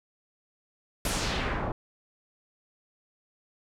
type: noise with low-pass filter sweep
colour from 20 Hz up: pink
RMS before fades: -30 dBFS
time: 1.05-1.72 s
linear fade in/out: 2 ms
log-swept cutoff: 12000 to 810 Hz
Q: 1.4
effects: none